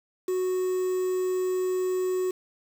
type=tone with quantisation; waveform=triangle; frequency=369 Hz; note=F#4; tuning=5 cents flat; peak=-22 dBFS; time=0.28-2.31 s; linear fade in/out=5 ms; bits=7; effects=none